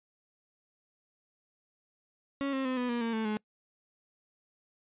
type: tone with pitch steps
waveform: 35% pulse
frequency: 277.2 / 267 / 257.1 / 247.7 / 238.5 / 229.8 / 221.3 / 213.1 Hz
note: C#4 / C4 / C4 / B3 / A#3 / A#3 / A3 / G#3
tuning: 0 / +35 / -30 / +5 / +40 / -25 / +10 / +45 cents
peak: -28 dBFS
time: 2.41-3.37 s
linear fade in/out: 0 ms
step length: 120 ms
effects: noise-tail reverb RT60 0.1 s tail -25 dB re dry + resampled to 8000 Hz